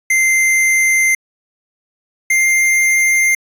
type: tone pair in turn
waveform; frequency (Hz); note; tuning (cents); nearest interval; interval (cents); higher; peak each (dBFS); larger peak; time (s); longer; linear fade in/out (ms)
square; 2085 / 2102; C7 / C7; -7 / +7; unison; 14; second; -11; neither; 0.1-1.15 / 2.3-3.35; neither; 5
effects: resampled to 32000 Hz